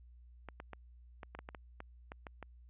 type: clicks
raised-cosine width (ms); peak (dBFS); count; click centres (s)
0.5; -30; 12; 0.487 / 0.601 / 0.733 / 1.232 / 1.35 / 1.39 / 1.489 / 1.548 / 1.804 / 2.119 / 2.268 / 2.427
effects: added 60 Hz sine -55 dBFS peak until 2.69 s + resampled to 8000 Hz